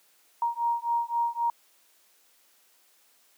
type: beating tone pair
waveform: sine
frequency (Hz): 937 / 940.8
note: A#5 / A#5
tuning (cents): +9 / +16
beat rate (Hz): 3.8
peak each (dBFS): -28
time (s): 0.42-1.5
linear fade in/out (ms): 2
effects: white hiss -63 dBFS RMS until 3.37 s + high-pass 300 Hz 12 dB/octave